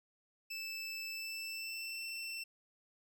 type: tone with pitch glide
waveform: 25% pulse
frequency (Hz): 2637 to 2686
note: E7 to E7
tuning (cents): 0 to +32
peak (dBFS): -37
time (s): 0.5-2.44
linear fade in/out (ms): 10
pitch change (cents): +32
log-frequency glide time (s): 1.09-2.01
effects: none